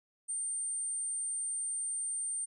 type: tone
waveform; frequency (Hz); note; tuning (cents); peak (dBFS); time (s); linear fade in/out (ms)
sine; 8870; C#9; 0; -33; 0.28-2.46; 20
effects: none